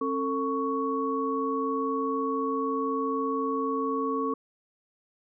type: tone cluster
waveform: sine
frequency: 269.4 / 448.6 / 1114 Hz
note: C#4 / A4 / C#6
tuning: -49 / +34 / +8 cents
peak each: -30 dBFS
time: 0.01-4.34 s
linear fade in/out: 5 ms
effects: none